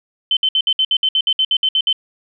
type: tone bursts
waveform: sine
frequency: 3071 Hz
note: G7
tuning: 36 cents flat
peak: -12 dBFS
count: 14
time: 0.31-1.928 s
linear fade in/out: 2 ms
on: 58 ms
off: 62 ms
effects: none